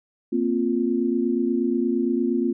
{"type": "chord", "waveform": "sine", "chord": "Bb suspended second", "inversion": "none", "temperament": "equal", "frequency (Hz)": [233.1, 261.6, 349.2], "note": ["Bb3", "C4", "F4"], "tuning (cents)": [0, 0, 0], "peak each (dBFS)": -24, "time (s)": [0.32, 2.53], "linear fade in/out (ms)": 10, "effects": []}